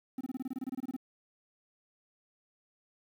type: tone bursts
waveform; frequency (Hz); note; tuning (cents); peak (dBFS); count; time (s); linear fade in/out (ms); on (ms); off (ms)
triangle; 260; C4; -11; -31; 15; 0.18-0.965; 5; 29; 25
effects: 10-bit